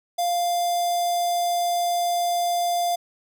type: tone with notch filter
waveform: square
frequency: 698.5 Hz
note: F5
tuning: in tune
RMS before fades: -23 dBFS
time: 0.18-2.96 s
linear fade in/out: 10 ms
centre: 2000 Hz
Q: 1.9
effects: none